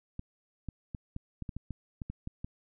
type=clicks; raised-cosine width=5 ms; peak=-25 dBFS; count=12; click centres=0.194 / 0.687 / 0.948 / 1.164 / 1.423 / 1.492 / 1.566 / 1.707 / 2.018 / 2.1 / 2.274 / 2.445 s; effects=none